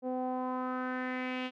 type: tone with low-pass filter sweep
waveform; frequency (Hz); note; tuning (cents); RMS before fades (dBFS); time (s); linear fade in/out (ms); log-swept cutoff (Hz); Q
sawtooth; 254.6; C4; -47; -35; 0.02-1.51; 50; 600 to 3000; 3.4
effects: none